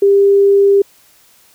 sine tone, 398.3 Hz, G4, 28 cents sharp, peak -6 dBFS, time 0.02-0.82 s, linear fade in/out 5 ms, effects white hiss -49 dBFS RMS until 1.54 s

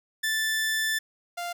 sawtooth tone pair in turn, 1760 / 696.9 Hz, A6 / F5, 0 / -4 cents, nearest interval octave + major third, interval 1604 cents, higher first, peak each -21 / -27 dBFS, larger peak first, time 0.23-0.99 / 1.37-1.53 s, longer first, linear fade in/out 10 ms, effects none

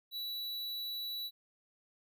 square tone, 3936 Hz, B7, 7 cents flat, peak -38 dBFS, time 0.11-1.31 s, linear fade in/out 50 ms, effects none

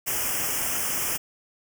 white band-stop noise, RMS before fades -27 dBFS, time 0.06-1.18 s, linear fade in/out 20 ms, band 3200 to 5100 Hz, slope 96 dB/octave, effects none

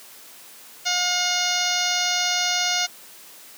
harmonic tone, 717 Hz, F5, 45 cents sharp, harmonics 1 / 2 / 3 / 4 / 5 / 6 / 7 / 8 / 9, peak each -29 / -29 / -29 / -29 / -29 / -29 / -29 / -29 / -29 dBFS, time 0.85-2.87 s, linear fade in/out 20 ms, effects white hiss -45 dBFS RMS until 3.57 s + high-pass 200 Hz 12 dB/octave

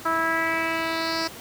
10% pulse tone with low-pass filter sweep, 327 Hz, E4, 14 cents flat, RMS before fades -25 dBFS, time 0.05-1.28 s, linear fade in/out 10 ms, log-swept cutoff 1300 to 5400 Hz, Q 3.3, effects pink hiss -40 dBFS RMS until 1.4 s + high-pass 100 Hz 12 dB/octave

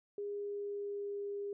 sine tone with pitch glide, 408 to 404.5 Hz, G#4 to G#4, -31 to -46 cents, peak -37 dBFS, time 0.18-1.53 s, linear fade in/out 2 ms, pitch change -15 cents, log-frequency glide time 0.32-1.23 s, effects none

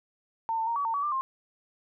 sine tone with pitch steps, 904 / 895 / 930 / 1137 / 908 / 1136 / 1187 / 1061 Hz, A5 / A5 / A#5 / C#6 / A#5 / C#6 / D6 / C6, +47 / +29 / -4 / +44 / -46 / +42 / +18 / +24 cents, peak -26 dBFS, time 0.49-1.21 s, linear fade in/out 0 ms, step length 90 ms, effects none

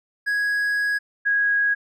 triangle / sine tone pair in turn, 1661.2 / 1650.7 Hz, G#6 / G#6, 0 / -11 cents, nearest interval unison, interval 11 cents, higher first, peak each -18 / -17 dBFS, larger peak second, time 0.26-0.99 / 1.25-1.75 s, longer first, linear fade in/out 20 ms, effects none

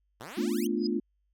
5% pulse exponential sweep, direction up, 100.8 to 3322 Hz, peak -30 dBFS, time 0.2-0.67 s, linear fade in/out 5 ms
sine chord, B half-diminished seventh, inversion third, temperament equal, 220 / 246.9 / 293.7 / 349.2 Hz, A3 / B3 / D4 / F4, 0 / 0 / 0 / 0 cents, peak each -31 / -33 / -33 / -31 dBFS, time 0.37-1 s, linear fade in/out 10 ms
sine tone with exponential growth, 4978 Hz, D#8, in tune, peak -31 dBFS, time 0.77-0.87 s, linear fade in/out 5 ms, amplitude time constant 20 ms
effects added 50 Hz sine -70 dBFS peak until 1.33 s

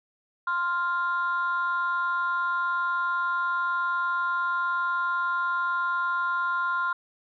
sine tone pair together, 1046.5 / 1398 Hz, C6 / F6, 0 / +1 cents, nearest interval perfect fourth, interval 501 cents, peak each -26 / -25 dBFS, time 0.47-6.93 s, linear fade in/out 5 ms, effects tanh soft clip ceiling -19 dBFS

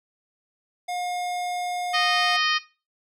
square tone, 715 Hz, F5, 41 cents sharp, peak -28 dBFS, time 0.88-2.37 s, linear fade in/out 10 ms
harmonic tone, 619 Hz, D#5, 9 cents flat, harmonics 2 / 3 / 4 / 5 / 6 / 7 / 8 / 9, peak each -26 / -26 / -29 / -26 / -33 / -31 / -32 / -36 dBFS, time 1.93-2.59 s, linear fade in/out 20 ms
effects noise-tail reverb RT60 0.3 s tail -17 dB re dry + low-pass 11000 Hz 12 dB/octave

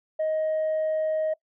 sine tone, 627 Hz, D#5, 13 cents sharp, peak -21 dBFS, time 0.19-1.34 s, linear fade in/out 10 ms, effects noise-tail reverb RT60 0.1 s tail -23 dB re dry + tanh soft clip ceiling -21 dBFS

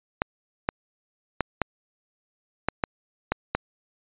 clicks, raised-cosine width 0.5 ms, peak -7 dBFS, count 8, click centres 0.219 / 0.689 / 1.407 / 1.617 / 2.686 / 2.838 / 3.32 / 3.55 s, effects resampled to 8000 Hz

